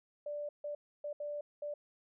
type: tone bursts at uneven times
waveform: sine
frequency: 587.3 Hz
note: D5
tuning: in tune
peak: -37 dBFS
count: 5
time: 0.26-0.49 / 0.64-0.75 / 1.04-1.13 / 1.2-1.41 / 1.62-1.74 s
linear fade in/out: 5 ms
effects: none